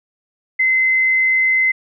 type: tone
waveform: sine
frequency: 2056 Hz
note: C7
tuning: 31 cents flat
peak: -12 dBFS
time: 0.59-1.72 s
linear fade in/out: 10 ms
effects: none